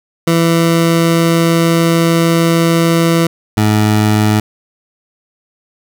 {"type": "tone pair in turn", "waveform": "20% pulse", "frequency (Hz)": [166.6, 106.6], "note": ["E3", "G#2"], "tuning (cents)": [19, 46], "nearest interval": "minor sixth", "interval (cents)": 773, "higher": "first", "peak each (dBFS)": -4, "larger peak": "neither", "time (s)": [[0.27, 3.27], [3.57, 4.4]], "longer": "first", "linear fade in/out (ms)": 5, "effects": []}